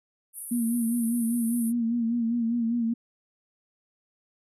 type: band-pass noise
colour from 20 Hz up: pink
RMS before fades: -39 dBFS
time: 0.33-1.73 s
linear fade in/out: 50 ms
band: 9300 to 12000 Hz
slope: 96 dB/octave
type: tone with vibrato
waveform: sine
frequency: 233.2 Hz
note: A#3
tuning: 1 cent sharp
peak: -23 dBFS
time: 0.51-2.94 s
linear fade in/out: 10 ms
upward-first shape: sine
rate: 5 Hz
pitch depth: 55 cents each way
effects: none